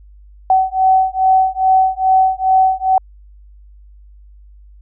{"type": "beating tone pair", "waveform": "sine", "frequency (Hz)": [756, 758.4], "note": ["F#5", "F#5"], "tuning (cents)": [37, 43], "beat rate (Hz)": 2.4, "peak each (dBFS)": -13, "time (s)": [0.5, 2.98], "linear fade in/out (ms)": 2, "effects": ["added 50 Hz sine -39 dBFS peak until 4.81 s"]}